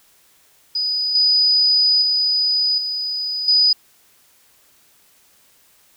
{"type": "tone with level steps", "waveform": "sine", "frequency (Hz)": 4967, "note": "D#8", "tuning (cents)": -4, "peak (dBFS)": [-18, -12, -15, -21, -11], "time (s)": [0.75, 3.73], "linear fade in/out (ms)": 5, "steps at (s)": [1.15, 2.02, 2.78, 3.48], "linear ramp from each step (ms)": 2, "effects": ["white hiss -55 dBFS RMS until 5.96 s"]}